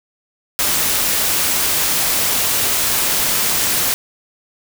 white noise, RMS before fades -17 dBFS, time 0.59-3.94 s, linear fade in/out 0 ms, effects none

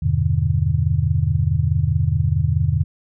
sine chord, E minor seventh, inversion none, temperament just, 82.41 / 98.89 / 123.61 / 148.33 Hz, E2 / G2 / B2 / D3, 0 / +16 / +2 / +18 cents, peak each -21 dBFS, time 0.02-2.84 s, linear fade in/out 10 ms, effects none

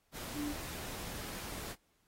sine tone in noise, 293.7 Hz, D4, in tune, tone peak -35 dBFS, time 0.34-0.55 s, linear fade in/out 50 ms, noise pink, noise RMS -44 dBFS, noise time 0.12-1.76 s, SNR +6 dB, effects pink hiss -75 dBFS RMS until 2.07 s + AAC 48 kbps

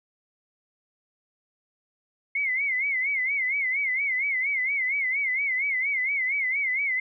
sine tone with vibrato, 2138 Hz, C7, 37 cents sharp, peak -23 dBFS, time 2.35-7 s, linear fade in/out 5 ms, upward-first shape sine, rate 4.3 Hz, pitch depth 120 cents each way, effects none

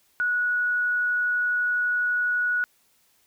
sine tone, 1464 Hz, F#6, 19 cents flat, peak -21 dBFS, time 0.2-2.64 s, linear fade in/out 0 ms, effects white hiss -64 dBFS RMS until 3.26 s

